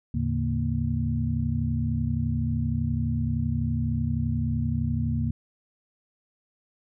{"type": "tone cluster", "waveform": "sine", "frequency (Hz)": [78.4, 109.4, 141.9, 232], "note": ["D#2", "A2", "C#3", "A#3"], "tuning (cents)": [14, -9, 41, -8], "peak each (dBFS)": -29, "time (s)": [0.14, 5.31], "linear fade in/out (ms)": 5, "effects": []}